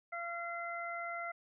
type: harmonic tone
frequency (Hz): 685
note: F5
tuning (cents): -34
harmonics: 1 / 2 / 3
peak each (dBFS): -42 / -42 / -43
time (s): 0.12-1.32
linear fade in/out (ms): 10
effects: none